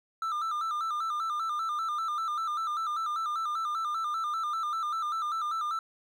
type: tone with vibrato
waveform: triangle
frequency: 1264 Hz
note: D#6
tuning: 27 cents sharp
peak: -27 dBFS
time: 0.22-5.79 s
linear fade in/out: 2 ms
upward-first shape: square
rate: 5.1 Hz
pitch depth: 83 cents each way
effects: none